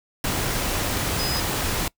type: tone in noise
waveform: sine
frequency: 5020 Hz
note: D#8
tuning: 15 cents sharp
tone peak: -27 dBFS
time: 1.19-1.4 s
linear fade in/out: 2 ms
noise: pink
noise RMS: -25 dBFS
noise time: 0.24-1.88 s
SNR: -5 dB
effects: noise-tail reverb RT60 0.1 s tail -23 dB re dry